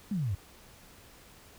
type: exponential sweep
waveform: sine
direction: down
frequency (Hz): 220 to 87.31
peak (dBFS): -28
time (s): 0.11-0.35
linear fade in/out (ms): 5
effects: pink hiss -55 dBFS RMS until 1.58 s